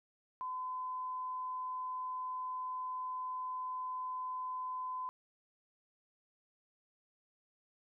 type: tone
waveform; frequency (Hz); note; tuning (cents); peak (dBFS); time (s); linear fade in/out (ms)
sine; 1017; C6; -50; -37; 0.41-5.09; 0
effects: none